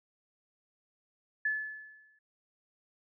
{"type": "tone with exponential decay", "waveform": "sine", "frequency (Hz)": 1727, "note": "A6", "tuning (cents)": -33, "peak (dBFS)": -26, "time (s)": [1.45, 2.19], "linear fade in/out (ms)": 5, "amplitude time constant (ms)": 160, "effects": []}